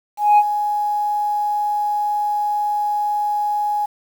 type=tone with ADSR envelope; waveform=sine; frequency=833 Hz; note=G#5; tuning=5 cents sharp; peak=-5 dBFS; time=0.17-3.86 s; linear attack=210 ms; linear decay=47 ms; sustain=-12 dB; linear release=8 ms; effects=tanh soft clip ceiling -7 dBFS + 7-bit

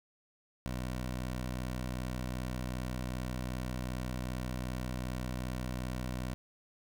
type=tone; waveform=15% pulse; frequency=62.6 Hz; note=B1; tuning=24 cents sharp; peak=-29 dBFS; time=0.66-6.34 s; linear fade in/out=0 ms; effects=none

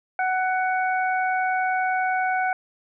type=harmonic tone; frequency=745 Hz; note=F#5; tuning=12 cents sharp; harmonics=1 / 2 / 3; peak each=-22 / -26 / -32 dBFS; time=0.19-2.53 s; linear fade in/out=2 ms; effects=none

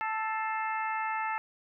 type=harmonic tone with a mistuned harmonic; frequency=440 Hz; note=A4; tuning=in tune; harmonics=2 / 3 / 4 / 5 / 6; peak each=-32 / -36 / -38 / -40 / -42 dBFS; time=0.01-1.38 s; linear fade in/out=0 ms; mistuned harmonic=5; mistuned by=-63 cents; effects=none

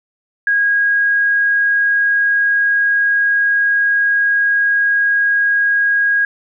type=tone; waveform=sine; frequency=1640 Hz; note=G#6; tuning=22 cents flat; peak=-11 dBFS; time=0.47-6.25 s; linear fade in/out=2 ms; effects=none

